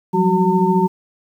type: tone cluster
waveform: sine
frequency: 178.1 / 192.1 / 373.3 / 906 Hz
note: F3 / G3 / F#4 / A#5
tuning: +34 / -35 / +15 / -50 cents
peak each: -18 dBFS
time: 0.13-0.88 s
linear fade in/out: 20 ms
effects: 8-bit